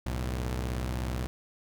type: tone pair together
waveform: sawtooth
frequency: 63.01 / 110 Hz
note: B1 / A2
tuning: +35 / 0 cents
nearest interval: minor seventh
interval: 965 cents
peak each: -27 / -33 dBFS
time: 0.06-1.27 s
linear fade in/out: 0 ms
effects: none